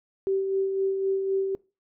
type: tone with tremolo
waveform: sine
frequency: 387.1 Hz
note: G4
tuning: 22 cents flat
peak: -21 dBFS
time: 0.27-1.55 s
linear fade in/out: 0 ms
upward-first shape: sine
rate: 3.9 Hz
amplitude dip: 40%
effects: noise-tail reverb RT60 0.3 s tail -23 dB re dry